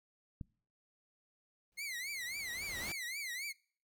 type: click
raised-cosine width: 5 ms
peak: -30 dBFS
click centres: 0.412 s
type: noise with exponential growth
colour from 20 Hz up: pink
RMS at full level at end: -43 dBFS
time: 1.72-2.92 s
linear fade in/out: 1 ms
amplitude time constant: 260 ms
type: tone with vibrato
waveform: sawtooth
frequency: 2102 Hz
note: C7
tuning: 7 cents sharp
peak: -36 dBFS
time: 1.77-3.53 s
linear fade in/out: 20 ms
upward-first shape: triangle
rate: 3.7 Hz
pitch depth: 210 cents each way
effects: noise-tail reverb RT60 0.5 s tail -25 dB re dry